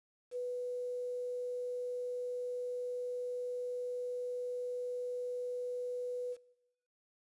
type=tone with quantisation; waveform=sine; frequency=493.9 Hz; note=B4; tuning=in tune; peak=-35 dBFS; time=0.31-6.37 s; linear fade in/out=50 ms; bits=10; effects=noise-tail reverb RT60 1.0 s tail -21 dB re dry + resampled to 24000 Hz